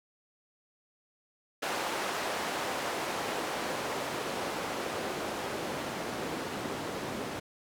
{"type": "noise with band-pass filter sweep", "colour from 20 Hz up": "white", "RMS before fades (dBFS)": -35, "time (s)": [1.62, 7.4], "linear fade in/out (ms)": 10, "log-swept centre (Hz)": [670, 290], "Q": 0.75, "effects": []}